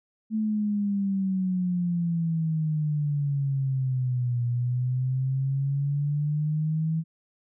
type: exponential two-way sweep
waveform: sine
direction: down then up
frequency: 220 to 120 to 162.5 Hz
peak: -23 dBFS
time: 0.3-7.04 s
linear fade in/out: 50 ms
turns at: 4.44 s
effects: none